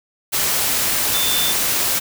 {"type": "tone in noise", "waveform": "sine", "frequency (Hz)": 3543, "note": "A7", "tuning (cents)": 11, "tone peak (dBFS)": -21, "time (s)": [1.13, 1.53], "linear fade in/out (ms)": 20, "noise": "white", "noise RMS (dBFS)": -19, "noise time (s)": [0.32, 2], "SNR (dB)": -5, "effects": []}